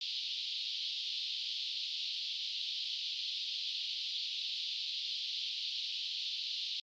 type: band-pass noise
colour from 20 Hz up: pink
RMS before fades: -39 dBFS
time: 0.01-6.8 s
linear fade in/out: 2 ms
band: 3100 to 4600 Hz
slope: 48 dB/octave
effects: Opus 48 kbps